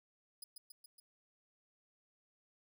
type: tone with echo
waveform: 15% pulse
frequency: 4979 Hz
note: D#8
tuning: in tune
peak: -39 dBFS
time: 0.42-0.44 s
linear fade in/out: 5 ms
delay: 140 ms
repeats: 4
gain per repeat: -3 dB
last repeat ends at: 1 s
effects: none